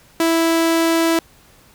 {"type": "tone", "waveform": "sawtooth", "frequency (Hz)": 329.6, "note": "E4", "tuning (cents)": 0, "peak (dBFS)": -10, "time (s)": [0.2, 1.19], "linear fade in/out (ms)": 2, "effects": ["pink hiss -50 dBFS RMS until 1.74 s"]}